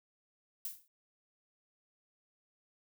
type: noise with exponential decay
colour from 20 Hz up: violet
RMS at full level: -36 dBFS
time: 0.65-0.88 s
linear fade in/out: 2 ms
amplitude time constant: 48 ms
effects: none